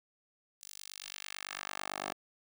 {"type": "tone with high-pass filter sweep", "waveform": "10% pulse", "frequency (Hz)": 49, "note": "G1", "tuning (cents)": 0, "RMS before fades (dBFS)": -43, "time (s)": [0.61, 2.13], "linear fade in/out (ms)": 10, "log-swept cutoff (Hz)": [6800, 570], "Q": 1, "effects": []}